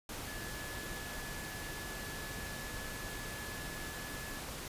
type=tone in noise; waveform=sine; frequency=1714 Hz; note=A6; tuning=46 cents flat; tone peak=-47 dBFS; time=0.27-4.4 s; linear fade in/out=2 ms; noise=pink; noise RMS=-43 dBFS; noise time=0.09-4.68 s; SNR=-7 dB; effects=resampled to 32000 Hz